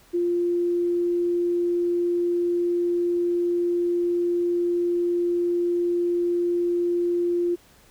sine tone, 348.5 Hz, F4, 4 cents flat, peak -20 dBFS, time 0.13-7.56 s, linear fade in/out 20 ms, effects pink hiss -55 dBFS RMS until 7.9 s

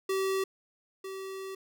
square tone pair in turn, 384.4 / 384.4 Hz, G4 / G4, -34 / -34 cents, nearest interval unison, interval 0 cents, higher neither, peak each -28 / -38 dBFS, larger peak first, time 0.09-0.44 / 1.04-1.55 s, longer second, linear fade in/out 5 ms, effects none

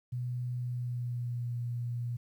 sine tone with pitch glide, 123.47 to 120.02 Hz, B2 to B2, 0 to -49 cents, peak -32 dBFS, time 0.12-2.17 s, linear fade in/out 10 ms, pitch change -49 cents, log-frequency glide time 0.56-1.58 s, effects 11-bit

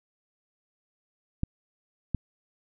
clicks, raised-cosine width 5 ms, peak -14 dBFS, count 2, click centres 1.434 / 2.147 s, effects none

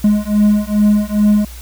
triangle beating tone pair, 207.7 / 210.1 Hz, G#3 / G#3, 0 / +20 cents, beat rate 2.4 Hz, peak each -11 dBFS, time 0.04-1.45 s, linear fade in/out 5 ms, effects added 60 Hz sine -30 dBFS peak until 1.61 s + white hiss -38 dBFS RMS until 1.61 s

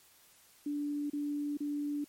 sine tone bursts, 291.3 Hz, D4, 14 cents flat, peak -32 dBFS, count 3, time 0.66-2.044 s, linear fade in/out 5 ms, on 440 ms, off 32 ms, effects white hiss -62 dBFS RMS until 2.08 s + MP3 64 kbps

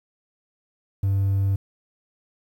triangle tone, 98 Hz, G2, in tune, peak -16 dBFS, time 1.03-1.56 s, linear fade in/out 5 ms, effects tanh soft clip ceiling -12 dBFS + 9-bit

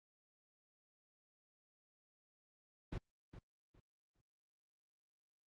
brown noise with echo, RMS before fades -41 dBFS, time 2.92-2.98 s, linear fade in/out 5 ms, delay 410 ms, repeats 3, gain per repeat -12 dB, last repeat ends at 4.21 s, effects low-pass 5000 Hz 12 dB/octave + Opus 24 kbps

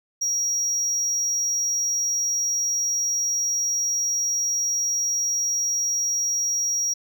triangle tone, 5680 Hz, F8, 28 cents sharp, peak -20 dBFS, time 0.21-6.94 s, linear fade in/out 10 ms, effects none

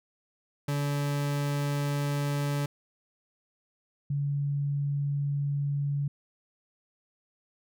40% pulse / sine tone pair in turn, 143.7 / 142.38 Hz, D3 / C#3, -37 / +47 cents, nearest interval unison, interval 16 cents, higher first, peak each -26 / -26 dBFS, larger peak neither, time 0.68-2.66 / 4.1-6.08 s, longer neither, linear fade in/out 5 ms, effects none

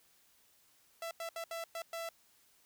sawtooth tone bursts at uneven times, 666 Hz, E5, 18 cents sharp, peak -35 dBFS, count 6, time 1.02-1.11 / 1.2-1.29 / 1.36-1.44 / 1.51-1.64 / 1.75-1.82 / 1.93-2.09 s, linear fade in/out 2 ms, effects white hiss -68 dBFS RMS until 2.65 s

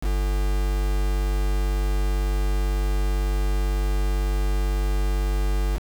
triangle tone with quantisation, 49 Hz, G1, in tune, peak -18 dBFS, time 0.01-5.8 s, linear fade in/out 50 ms, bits 5, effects none

